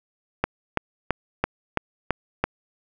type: click train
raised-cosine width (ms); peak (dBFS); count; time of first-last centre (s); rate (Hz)
0.5; -5; 7; 0.44-2.44; 3
effects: none